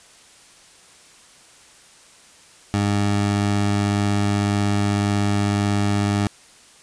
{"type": "tone", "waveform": "20% pulse", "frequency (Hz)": 101.8, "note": "G#2", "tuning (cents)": -34, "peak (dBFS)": -13, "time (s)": [2.74, 6.27], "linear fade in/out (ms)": 0, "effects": ["white hiss -49 dBFS RMS until 6.82 s", "resampled to 22050 Hz"]}